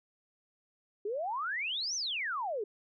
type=exponential two-way sweep; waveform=sine; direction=up then down; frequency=390 to 6272 to 390 Hz; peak=-32 dBFS; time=1.05-2.64 s; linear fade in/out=5 ms; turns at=1.95 s; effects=none